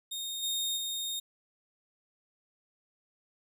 sawtooth tone with level steps, 3693 Hz, A#7, 17 cents flat, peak -32 / -27 / -30 dBFS, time 0.11-1.2 s, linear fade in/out 10 ms, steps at 0.42 / 0.76 s, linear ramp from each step 20 ms, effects none

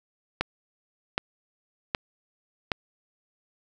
click train, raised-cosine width 0.3 ms, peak -8 dBFS, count 4, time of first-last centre 0.41-2.718 s, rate 1.3 Hz, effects none

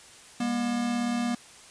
square tone pair together, 202.7 / 239.9 Hz, G#3 / A#3, -42 / +50 cents, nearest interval minor third, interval 292 cents, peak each -35 / -27 dBFS, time 0.4-1.35 s, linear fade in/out 5 ms, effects white hiss -50 dBFS RMS until 1.7 s + resampled to 22050 Hz

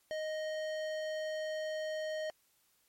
sine tone with hard clipping, 622.3 Hz, D#5, in tune, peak -37 dBFS, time 0.11-2.3 s, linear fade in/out 0 ms, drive 15 dB, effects white hiss -72 dBFS RMS until 2.88 s + MP3 64 kbps

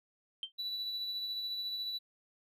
sine tone with exponential decay, 3136 Hz, G7, in tune, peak -31 dBFS, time 0.43-0.52 s, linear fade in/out 1 ms, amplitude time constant 18 ms
triangle tone with tremolo, 3951 Hz, B7, in tune, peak -32 dBFS, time 0.58-1.99 s, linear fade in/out 20 ms, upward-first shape sine, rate 14 Hz, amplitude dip 35%
effects tanh soft clip ceiling -29 dBFS

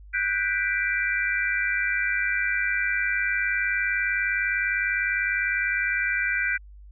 sine chord, G major seventh, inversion third, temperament equal with one note detuned, 1480 / 1579.8 / 1975.5 / 2349 Hz, F#6 / G6 / B6 / D7, 0 / +13 / 0 / 0 cents, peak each -28 dBFS, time 0.13-6.58 s, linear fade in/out 20 ms, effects added 50 Hz sine -43 dBFS peak until 6.91 s

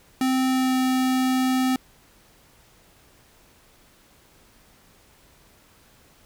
square tone with pitch glide, 260 to 258.2 Hz, C4 to C4, -11 to -23 cents, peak -20 dBFS, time 0.21-1.76 s, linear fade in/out 2 ms, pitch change -12 cents, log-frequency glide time 0.48-0.75 s, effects pink hiss -56 dBFS RMS until 6.25 s

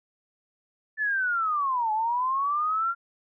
sine linear two-way sweep, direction down then up, 1760 to 848 to 1394 Hz, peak -23 dBFS, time 0.97-2.95 s, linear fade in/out 50 ms, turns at 1.92 s, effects none

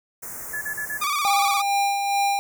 white band-stop noise, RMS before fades -35 dBFS, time 0.22-1.06 s, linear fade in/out 10 ms, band 2000 to 6100 Hz, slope 48 dB/octave
sine tone bursts, 1713 Hz, A6, 47 cents flat, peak -26 dBFS, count 4, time 0.53-0.979 s, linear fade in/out 10 ms, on 86 ms, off 35 ms
sawtooth tone with vibrato, 1174.7 Hz, D6, in tune, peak -18 dBFS, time 1.01-1.62 s, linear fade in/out 10 ms, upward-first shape square, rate 17 Hz, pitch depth 57 cents each way
square tone with tremolo, 800 Hz, G5, 35 cents sharp, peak -19 dBFS, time 1.25-2.39 s, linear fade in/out 0 ms, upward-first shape sine, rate 2.3 Hz, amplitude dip 40%
effects none

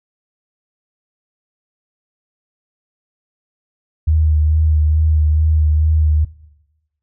sine tone with vibrato, 77.4 Hz, D#2, 9 cents flat, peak -10 dBFS, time 4.07-6.25 s, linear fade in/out 10 ms, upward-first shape sine, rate 2.3 Hz, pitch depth 25 cents each way, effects noise-tail reverb RT60 1.0 s tail -20 dB re dry

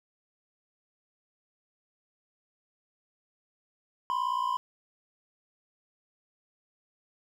triangle tone pair together, 987.8 / 1046.5 Hz, B5 / C6, 0 / 0 cents, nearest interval minor second, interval 100 cents, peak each -28 / -28 dBFS, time 4.1-4.57 s, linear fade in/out 0 ms, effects none

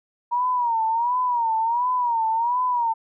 sine tone with vibrato, 945 Hz, A#5, 23 cents sharp, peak -19 dBFS, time 0.31-2.94 s, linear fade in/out 20 ms, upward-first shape sine, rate 1.4 Hz, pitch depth 110 cents each way, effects none

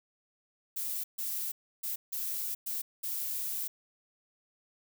violet noise bursts at uneven times, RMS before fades -35 dBFS, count 6, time 0.76-1.04 / 1.18-1.52 / 1.83-1.96 / 2.12-2.55 / 2.66-2.82 / 3.03-3.68 s, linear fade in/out 10 ms, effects none

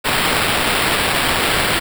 blue noise with sample-and-hold, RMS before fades -17 dBFS, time 0.04-1.8 s, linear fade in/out 20 ms, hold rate 6300 Hz, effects none

